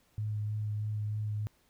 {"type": "tone with vibrato", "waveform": "sine", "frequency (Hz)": 106, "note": "G#2", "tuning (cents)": 36, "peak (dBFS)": -31, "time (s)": [0.18, 1.47], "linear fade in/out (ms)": 0, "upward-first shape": "sine", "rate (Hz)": 3.2, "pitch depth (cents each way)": 14, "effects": ["pink hiss -69 dBFS RMS until 1.69 s"]}